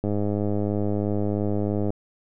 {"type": "click train", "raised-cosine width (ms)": 2, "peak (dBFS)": -13, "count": 193, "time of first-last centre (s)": [0.04, 1.904], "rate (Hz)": 103, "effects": []}